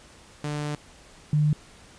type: tone pair in turn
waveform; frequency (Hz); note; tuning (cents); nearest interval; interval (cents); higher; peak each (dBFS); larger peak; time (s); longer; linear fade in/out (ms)
sawtooth / sine; 148.2 / 150.1; D3 / D3; +16 / +38; unison; 22; second; -24 / -18; second; 0.44-0.75 / 1.33-1.53; first; 2
effects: pink hiss -51 dBFS RMS until 1.98 s + resampled to 22050 Hz